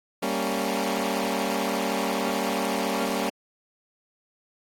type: chord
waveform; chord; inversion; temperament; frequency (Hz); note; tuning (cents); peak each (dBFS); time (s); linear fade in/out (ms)
15% pulse; G diminished; none; equal with one note detuned; 196 / 231.9 / 277.2; G3 / Bb3 / Db4; 0 / -9 / 0; -23; 0.22-3.3; 10
effects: AAC 48 kbps